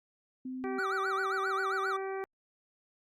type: tone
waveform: sine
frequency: 257.8 Hz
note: C4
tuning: 26 cents flat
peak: -36 dBFS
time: 0.45-0.79 s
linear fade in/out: 5 ms
type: harmonic tone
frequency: 385.7 Hz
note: G4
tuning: 28 cents flat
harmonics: 1 / 2 / 3 / 4 / 5 / 6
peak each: -35 / -41 / -45 / -47 / -49 / -51 dBFS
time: 0.64-2.24 s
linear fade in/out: 0 ms
type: tone with vibrato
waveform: triangle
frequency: 1318.5 Hz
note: E6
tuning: in tune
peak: -29 dBFS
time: 0.78-1.97 s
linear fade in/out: 10 ms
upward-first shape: sine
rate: 7.5 Hz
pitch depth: 230 cents each way
effects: Opus 48 kbps